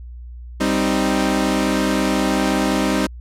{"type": "chord", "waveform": "sawtooth", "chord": "C minor", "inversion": "second", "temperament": "equal", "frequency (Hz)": [196, 261.6, 311.1], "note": ["G3", "C4", "Eb4"], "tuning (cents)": [0, 0, 0], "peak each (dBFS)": -17, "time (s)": [0.6, 3.07], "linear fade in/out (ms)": 10, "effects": ["added 60 Hz sine -32 dBFS peak until 3.2 s", "low-pass 11000 Hz 12 dB/octave"]}